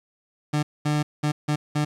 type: tone bursts at uneven times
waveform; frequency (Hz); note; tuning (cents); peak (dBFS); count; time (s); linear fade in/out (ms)
30% pulse; 149.4; D3; +30; -18; 5; 0.53-0.63 / 0.85-1.03 / 1.23-1.32 / 1.48-1.56 / 1.75-1.85; 10
effects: low-pass 9000 Hz 12 dB/octave + 9-bit